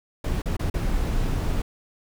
brown noise with dropouts, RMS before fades -24 dBFS, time 0.24-1.62 s, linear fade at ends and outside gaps 5 ms, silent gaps 0.42-0.457 / 0.568-0.593 / 0.7-0.74 s, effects none

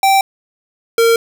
square tone pair in turn, 779 / 459.9 Hz, G5 / A#4, -11 / -23 cents, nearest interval major sixth, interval 912 cents, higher first, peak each -9 dBFS, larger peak neither, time 0.03-0.21 / 0.98-1.16 s, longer neither, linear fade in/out 2 ms, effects none

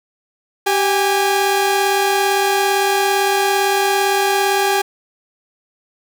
sawtooth tone pair together, 390.6 / 818.9 Hz, G4 / G#5, -6 / -25 cents, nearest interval octave + minor second, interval 1281 cents, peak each -13 dBFS, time 0.66-4.82 s, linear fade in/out 10 ms, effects none

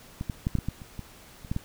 clicks, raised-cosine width 5 ms, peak -19 / -17 / -13 / -12 / -16 / -16 / -30 / -23 / -30 / -16 / -16 dBFS, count 11, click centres 0.211 / 0.298 / 0.469 / 0.553 / 0.587 / 0.686 / 0.818 / 0.993 / 1.448 / 1.515 / 1.564 s, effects pink hiss -51 dBFS RMS until 1.64 s

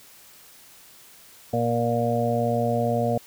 harmonic tone, 118 Hz, A#2, 22 cents sharp, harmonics 1 / 2 / 4 / 5 / 6, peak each -27 / -27 / -27 / -27 / -27 dBFS, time 1.53-3.18 s, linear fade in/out 5 ms, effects white hiss -50 dBFS RMS until 3.26 s

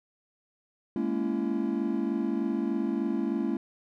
triangle chord, A# half-diminished seventh, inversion third, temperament just, 209.8 / 233.1 / 279.7 / 335.6 Hz, G#3 / A#3 / C#4 / E4, +18 / 0 / +16 / +31 cents, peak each -30 dBFS, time 0.96-3.57 s, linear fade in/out 2 ms, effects none

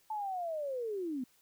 sine linear sweep, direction down, 880 to 240.3 Hz, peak -34 dBFS, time 0.1-1.24 s, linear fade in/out 5 ms, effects white hiss -68 dBFS RMS until 1.41 s

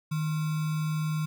sine tone with sample-and-hold, 155.56 Hz, D#3, in tune, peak -26 dBFS, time 0.11-1.26 s, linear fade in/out 10 ms, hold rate 1225 Hz, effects none

